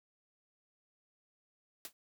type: noise with exponential decay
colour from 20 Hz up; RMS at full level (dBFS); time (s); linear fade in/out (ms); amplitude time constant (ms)
white; -40; 1.85-1.93; 1; 17
effects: none